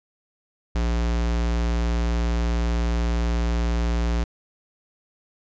square tone, 58.2 Hz, A#1, 2 cents flat, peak -21 dBFS, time 0.75-4.24 s, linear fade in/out 5 ms, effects resampled to 16000 Hz

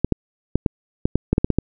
clicks, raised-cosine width 3 ms, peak -3 dBFS, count 11, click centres 0.046 / 0.123 / 0.556 / 0.662 / 1.055 / 1.156 / 1.33 / 1.381 / 1.445 / 1.503 / 1.586 s, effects none

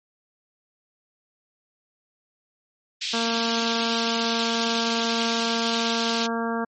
white band-pass noise, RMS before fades -29 dBFS, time 3.01-6.27 s, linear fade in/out 10 ms, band 2700 to 4700 Hz, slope 24 dB/octave
harmonic tone, 230 Hz, A#3, 23 cents flat, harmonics 1 / 2 / 3 / 4 / 5 / 6 / 7, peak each -27 / -30 / -32 / -33 / -34 / -35 / -35 dBFS, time 3.13-6.65 s, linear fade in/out 10 ms
effects MP3 32 kbps

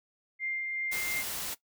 sine tone with tremolo, 2103 Hz, C7, 8 cents sharp, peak -31 dBFS, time 0.39-1.24 s, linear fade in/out 50 ms, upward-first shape sine, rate 2.7 Hz, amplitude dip 25%
white noise, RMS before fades -36 dBFS, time 0.91-1.55 s, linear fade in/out 20 ms
effects noise-tail reverb RT60 0.1 s tail -17 dB re dry

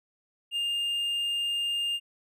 triangle tone, 2812 Hz, F7, 11 cents sharp, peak -25 dBFS, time 0.51-2 s, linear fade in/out 50 ms, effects none

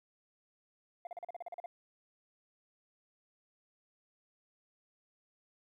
sine tone bursts, 698.5 Hz, F5, in tune, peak -37 dBFS, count 11, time 1.05-1.66 s, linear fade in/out 2 ms, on 20 ms, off 39 ms, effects tanh soft clip ceiling -39 dBFS + 13-bit

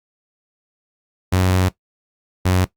sawtooth tone pair in turn, 92.5 / 91.91 Hz, F#2 / F#2, 0 / -11 cents, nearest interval unison, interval 11 cents, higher first, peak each -10 dBFS, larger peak neither, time 1.32-1.69 / 2.45-2.65 s, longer first, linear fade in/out 10 ms, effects noise-tail reverb RT60 0.1 s tail -17 dB re dry + Opus 48 kbps

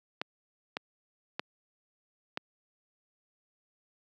clicks, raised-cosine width 0.3 ms, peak -16 dBFS, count 4, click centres 0.215 / 0.769 / 1.395 / 2.374 s, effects high-pass 200 Hz 12 dB/octave

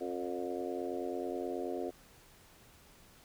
harmonic tone with a mistuned harmonic, 89.3 Hz, F2, 39 cents sharp, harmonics 3 / 4 / 5 / 6 / 7 / 8, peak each -42 / -39 / -41 / -45 / -44 / -45 dBFS, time 0-1.91 s, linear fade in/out 20 ms, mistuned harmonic 7, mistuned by -34 cents, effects pink hiss -60 dBFS RMS until 3.24 s

